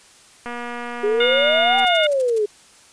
click train, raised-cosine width 0.5 ms, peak -16 dBFS, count 334, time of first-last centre 0.46-1.847 s, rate 240 Hz
sine exponential two-way sweep, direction up then down, 406.5 to 784 to 406.5 Hz, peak -16 dBFS, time 1.03-2.46 s, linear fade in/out 10 ms, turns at 1.79 s
harmonic tone, 716 Hz, F5, 43 cents sharp, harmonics 2 / 3 / 4 / 5, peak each -23 / -23 / -23 / -23 dBFS, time 1.2-2.07 s, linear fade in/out 5 ms
blue noise bursts, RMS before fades -34 dBFS, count 8, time 1.78-2.385 s, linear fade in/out 5 ms, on 24 ms, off 59 ms
effects white hiss -49 dBFS RMS until 2.92 s + resampled to 22050 Hz

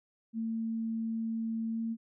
sine tone with pitch glide, 225.4 to 227 Hz, A3 to A#3, +42 to -46 cents, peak -31 dBFS, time 0.33-1.97 s, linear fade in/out 50 ms, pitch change +12 cents, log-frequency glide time 1.71-1.81 s, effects none

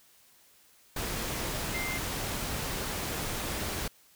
sine tone in noise, 2093 Hz, C7, in tune, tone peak -34 dBFS, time 1.74-1.98 s, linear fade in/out 5 ms, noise pink, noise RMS -34 dBFS, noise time 0.96-3.88 s, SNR -3 dB, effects white hiss -61 dBFS RMS until 4.15 s

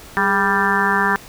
harmonic tone with a mistuned harmonic, 196.7 Hz, G3, 6 cents sharp, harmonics 1 / 2 / 4 / 5 / 6 / 7 / 8 / 9, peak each -24 / -25 / -25 / -21 / -23 / -25 / -21 / -21 dBFS, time 0.17-1.16 s, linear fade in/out 0 ms, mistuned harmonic 2, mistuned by +62 cents, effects pink hiss -40 dBFS RMS until 1.28 s

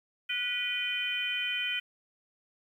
harmonic tone with a mistuned harmonic, 490 Hz, B4, 14 cents flat, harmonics 3 / 4 / 5 / 6, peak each -38 / -38 / -33 / -33 dBFS, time 0.29-1.8 s, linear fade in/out 10 ms, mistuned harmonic 6, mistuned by +73 cents, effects 10-bit

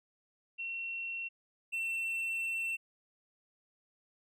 sine / triangle tone pair in turn, 2721 / 2696 Hz, F7 / E7, -46 / +38 cents, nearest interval unison, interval 16 cents, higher first, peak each -36 / -31 dBFS, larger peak second, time 0.58-1.29 / 1.72-2.77 s, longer second, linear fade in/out 20 ms, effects none

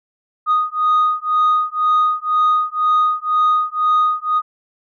sine beating tone pair, 1240 / 1242 Hz, D#6 / D#6, -6 / -3 cents, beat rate 2 Hz, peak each -15 dBFS, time 0.46-4.42 s, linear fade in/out 50 ms, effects tanh soft clip ceiling -9 dBFS

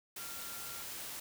sine tone in noise, 1383 Hz, F6, 17 cents flat, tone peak -52 dBFS, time 0.18-0.83 s, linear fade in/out 5 ms, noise white, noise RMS -44 dBFS, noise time 0.16-1.2 s, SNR -11 dB, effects none

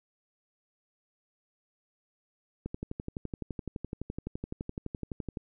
click train, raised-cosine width 3 ms, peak -22 dBFS, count 33, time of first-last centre 2.66-5.372 s, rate 11.8 Hz, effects none

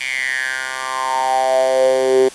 10% pulse tone with high-pass filter sweep, 131 Hz, C3, 2 cents sharp, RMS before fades -17 dBFS, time 0-2.29 s, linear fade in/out 10 ms, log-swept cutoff 2400 to 360 Hz, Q 7.5, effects white hiss -37 dBFS RMS until 2.34 s + resampled to 24000 Hz

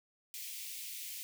white high-pass noise, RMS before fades -44 dBFS, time 0.34-1.23 s, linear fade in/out 0 ms, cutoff 2100 Hz, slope 48 dB/octave, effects none

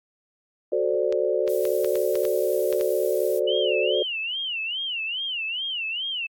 sine chord, D dominant seventh, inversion first, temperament equal, 370 / 440 / 523.3 / 587.3 Hz, F#4 / A4 / C5 / D5, 0 / 0 / 0 / 0 cents, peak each -26 dBFS, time 0.72-4.03 s, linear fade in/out 5 ms
clicks, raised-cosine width 0.2 ms, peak -19 dBFS, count 9, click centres 1.125 / 1.478 / 1.653 / 1.846 / 1.956 / 2.155 / 2.252 / 2.727 / 2.811 s
violet noise, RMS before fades -38 dBFS, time 1.48-3.4 s, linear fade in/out 20 ms
sine tone with vibrato, 2903 Hz, F#7, 34 cents flat, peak -26 dBFS, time 3.47-6.27 s, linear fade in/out 10 ms, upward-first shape sine, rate 2.4 Hz, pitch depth 190 cents each way
effects AAC 64 kbps

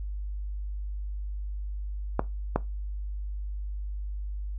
clicks, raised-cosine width 1 ms, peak -9 dBFS, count 2, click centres 2.194 / 2.56 s, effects noise-tail reverb RT60 0.2 s tail -18 dB re dry + added 50 Hz sine -31 dBFS peak until 4.58 s

